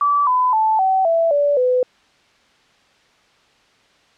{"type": "tone with pitch steps", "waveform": "sine", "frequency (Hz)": [1155, 1005.5, 875.3, 762, 663.4, 577.5, 502.7], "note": ["D6", "B5", "A5", "G5", "E5", "D5", "B4"], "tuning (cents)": [-29, 31, -9, -49, 11, -29, 31], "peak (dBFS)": -13, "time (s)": [0.01, 1.83], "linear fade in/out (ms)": 2, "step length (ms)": 260, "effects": ["white hiss -55 dBFS RMS until 4.17 s", "low-pass 4000 Hz 12 dB/octave"]}